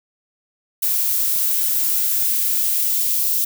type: noise with high-pass filter sweep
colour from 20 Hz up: violet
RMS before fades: -19 dBFS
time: 0.82-3.45 s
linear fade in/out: 10 ms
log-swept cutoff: 380 to 3400 Hz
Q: 0.92
effects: none